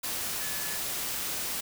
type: tone in noise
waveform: sine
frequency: 1719 Hz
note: A6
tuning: 41 cents flat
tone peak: -42 dBFS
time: 0.4-0.78 s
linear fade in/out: 10 ms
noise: white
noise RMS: -33 dBFS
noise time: 0.03-1.61 s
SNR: -12 dB
effects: none

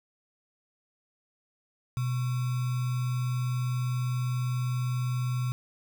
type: tone with sample-and-hold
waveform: sine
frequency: 125 Hz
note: B2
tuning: 21 cents sharp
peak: -26 dBFS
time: 1.97-5.52 s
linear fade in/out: 0 ms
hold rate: 1225 Hz
effects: none

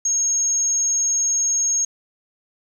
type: tone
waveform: sine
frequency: 6530 Hz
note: G#8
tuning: 30 cents flat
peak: -17 dBFS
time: 0.05-1.85 s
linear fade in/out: 5 ms
effects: 8-bit

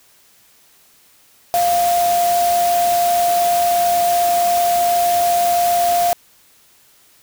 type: tone in noise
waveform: sine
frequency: 698.5 Hz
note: F5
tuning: in tune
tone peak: -13 dBFS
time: 1.54-6.13 s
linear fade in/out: 0 ms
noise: white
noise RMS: -25 dBFS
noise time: 1.54-6.13 s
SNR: +9 dB
effects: white hiss -52 dBFS RMS until 7.22 s

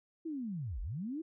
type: linear two-way sweep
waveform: sine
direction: down then up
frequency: 336.7 to 38.1 to 336.7 Hz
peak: -36 dBFS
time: 0.25-1.22 s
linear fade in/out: 10 ms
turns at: 0.81 s
effects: none

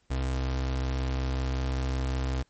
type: tone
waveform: 35% pulse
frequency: 65.41 Hz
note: C2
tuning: in tune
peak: -25 dBFS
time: 0.1-2.43 s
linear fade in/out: 10 ms
effects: pink hiss -69 dBFS RMS until 2.49 s + MP3 32 kbps

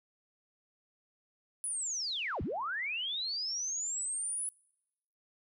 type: linear two-way sweep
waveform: sine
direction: down then up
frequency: 10230 to 45.31 to 10230 Hz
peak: -33 dBFS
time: 1.64-4.49 s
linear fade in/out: 0 ms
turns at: 2.42 s
effects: noise-tail reverb RT60 0.9 s tail -26 dB re dry

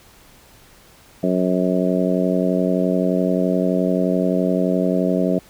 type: harmonic tone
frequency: 91.6 Hz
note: F#2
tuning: 17 cents flat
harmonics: 2 / 3 / 4 / 5 / 6 / 7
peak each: -20 / -22 / -25 / -26 / -25 / -24 dBFS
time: 1.23-5.39 s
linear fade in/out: 5 ms
effects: pink hiss -49 dBFS RMS until 5.49 s

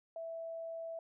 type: tone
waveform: sine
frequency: 659 Hz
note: E5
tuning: 1 cent flat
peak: -40 dBFS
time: 0.16-0.99 s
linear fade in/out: 2 ms
effects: none

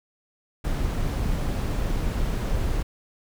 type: noise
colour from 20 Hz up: brown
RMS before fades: -25 dBFS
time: 0.64-2.83 s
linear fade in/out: 10 ms
effects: none

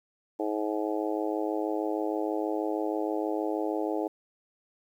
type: harmonic tone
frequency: 106.3 Hz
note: G#2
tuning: 41 cents sharp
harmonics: 3 / 4 / 5 / 6 / 7 / 8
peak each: -31 / -33 / -35 / -37 / -38 / -39 dBFS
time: 0.39-4.08 s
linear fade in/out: 10 ms
effects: 10-bit

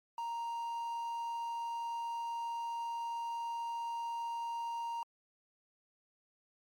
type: tone with quantisation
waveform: triangle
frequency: 932.3 Hz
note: A#5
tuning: in tune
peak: -34 dBFS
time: 0.18-5.03 s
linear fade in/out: 2 ms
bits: 10
effects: MP3 64 kbps

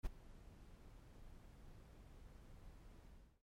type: noise with ADSR envelope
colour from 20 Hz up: brown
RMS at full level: -40 dBFS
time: 0.03-3.42 s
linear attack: 31 ms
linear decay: 13 ms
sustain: -19 dB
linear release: 360 ms
effects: MP3 64 kbps

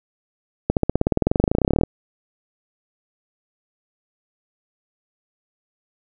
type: accelerating click train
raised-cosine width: 2 ms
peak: -3 dBFS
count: 28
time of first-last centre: 0.7-1.835 s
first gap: 68 ms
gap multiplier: 0.96
effects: none

